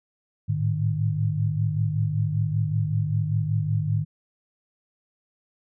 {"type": "tone cluster", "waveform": "sine", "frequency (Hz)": [105.4, 110.6, 151.8], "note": ["G#2", "A2", "D#3"], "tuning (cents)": [26, 9, -42], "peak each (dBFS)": [-25, -28, -25], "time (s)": [0.48, 4.05], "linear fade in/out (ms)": 20, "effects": []}